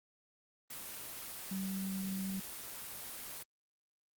sine tone in noise, 191.8 Hz, G3, 37 cents flat, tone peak -36 dBFS, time 1.51-2.4 s, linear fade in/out 5 ms, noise white, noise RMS -45 dBFS, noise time 0.7-3.43 s, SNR +6 dB, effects Opus 24 kbps

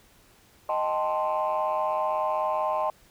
sine chord, A half-diminished seventh, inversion second, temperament equal, 622.3 / 784 / 880 / 1046.5 Hz, Eb5 / G5 / A5 / C6, 0 / 0 / 0 / 0 cents, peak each -27 / -30 / -29 / -28 dBFS, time 0.69-2.9 s, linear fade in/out 2 ms, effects tanh soft clip ceiling -18 dBFS + pink hiss -58 dBFS RMS until 3.1 s

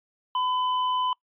square tone, 1007 Hz, B5, 33 cents sharp, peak -24 dBFS, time 0.35-1.13 s, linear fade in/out 2 ms, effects noise-tail reverb RT60 0.1 s tail -25 dB re dry + resampled to 8000 Hz

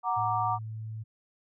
sine chord, Gb augmented, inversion none, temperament equal, 740 / 932.3 / 1174.7 Hz, Gb5 / Bb5 / D6, 0 / 0 / 0 cents, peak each -30 dBFS, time 0.03-0.59 s, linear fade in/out 50 ms
sine tone, 110 Hz, A2, in tune, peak -35 dBFS, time 0.16-1.04 s, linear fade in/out 20 ms
effects none

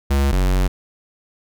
square tone pair in turn, 69.2 / 46.32 Hz, C#2 / F#1, -2 / +3 cents, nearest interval perfect fifth, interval 695 cents, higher first, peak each -15 dBFS, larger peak neither, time 0.1-0.32 / 0.32-0.68 s, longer second, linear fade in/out 10 ms, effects none

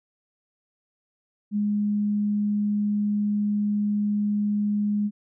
sine tone, 207.2 Hz, G#3, 4 cents flat, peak -21 dBFS, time 1.51-5.11 s, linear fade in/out 50 ms, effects none

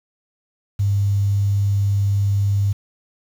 sine tone with quantisation, 100.2 Hz, G2, 38 cents sharp, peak -15 dBFS, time 0.79-2.73 s, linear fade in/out 10 ms, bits 7, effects none

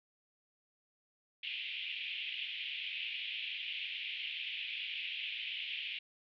pink band-pass noise, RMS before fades -41 dBFS, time 1.43-5.99 s, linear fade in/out 5 ms, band 2400 to 3300 Hz, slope 48 dB/octave, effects none

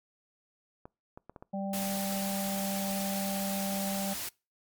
clicks, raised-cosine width 1 ms, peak -31 dBFS, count 5, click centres 0.855 / 1.175 / 1.296 / 1.362 / 1.425 s
harmonic tone, 196 Hz, G3, in tune, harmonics 1 / 3 / 4, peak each -33 / -38 / -39 dBFS, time 1.53-4.14 s, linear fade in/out 10 ms
white noise, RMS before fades -37 dBFS, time 1.73-4.29 s, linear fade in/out 5 ms
effects noise-tail reverb RT60 0.3 s tail -25 dB re dry + MP3 96 kbps

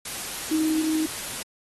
sine tone in noise, 314.3 Hz, D#4, 18 cents sharp, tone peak -21 dBFS, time 0.51-1.06 s, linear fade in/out 5 ms, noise white, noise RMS -33 dBFS, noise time 0.05-1.43 s, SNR +9 dB, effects AAC 32 kbps

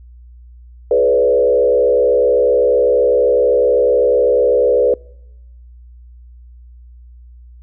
sine tone with frequency modulation, 493.9 Hz, B4, in tune, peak -9 dBFS, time 0.91-4.94 s, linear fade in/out 2 ms, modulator 67.9 Hz, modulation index 1.1, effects noise-tail reverb RT60 0.9 s tail -26 dB re dry + added 60 Hz sine -37 dBFS peak until 7.62 s

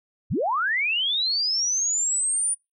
sine linear sweep, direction up, 53.2 to 9530 Hz, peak -21 dBFS, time 0.3-2.55 s, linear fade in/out 20 ms, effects noise-tail reverb RT60 0.2 s tail -25 dB re dry

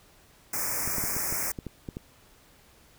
white band-stop noise, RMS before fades -30 dBFS, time 0.53-1.52 s, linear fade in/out 5 ms, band 2400 to 5100 Hz, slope 96 dB/octave
clicks, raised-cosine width 3 ms, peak -22 dBFS, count 9, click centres 0.876 / 0.983 / 1.039 / 1.166 / 1.325 / 1.588 / 1.667 / 1.888 / 1.969 s
effects pink hiss -58 dBFS RMS until 2.98 s

